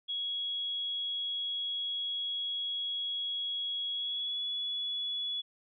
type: tone with pitch glide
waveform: sine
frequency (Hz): 3330 to 3400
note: G#7 to G#7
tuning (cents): +4 to +40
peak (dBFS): -32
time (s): 0.08-5.42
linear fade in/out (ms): 20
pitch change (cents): +36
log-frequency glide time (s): 3.93-4.41
effects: none